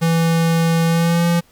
square tone with pitch glide, 165.5 to 170.94 Hz, E3 to F3, +7 to -37 cents, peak -14 dBFS, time 0.01-1.41 s, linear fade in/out 20 ms, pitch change +56 cents, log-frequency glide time 0.86-1.26 s, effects pink hiss -54 dBFS RMS until 1.51 s

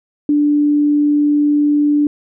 sine tone, 293.7 Hz, D4, in tune, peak -10 dBFS, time 0.29-2.07 s, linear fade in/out 2 ms, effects none

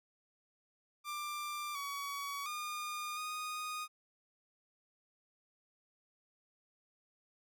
sawtooth tone with pitch steps, 1186 / 1129 / 1214 / 1238 Hz, D6 / C#6 / D#6 / D#6, +17 / +31 / -43 / -9 cents, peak -35 dBFS, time 1.04-3.88 s, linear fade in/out 50 ms, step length 710 ms, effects none

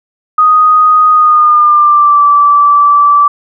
sine tone with pitch glide, 1244.5 to 1161.2 Hz, D#6 to D6, 0 to -20 cents, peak -3 dBFS, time 0.38-3.28 s, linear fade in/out 5 ms, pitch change -120 cents, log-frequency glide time 1.11-2.23 s, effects none

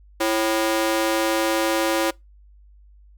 sawtooth ring-modulated tone, 440 Hz, A4, in tune, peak -12 dBFS, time 0.2-2.11 s, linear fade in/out 10 ms, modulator 106 Hz, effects noise-tail reverb RT60 0.2 s tail -25 dB re dry + added 50 Hz sine -47 dBFS peak until 3.17 s

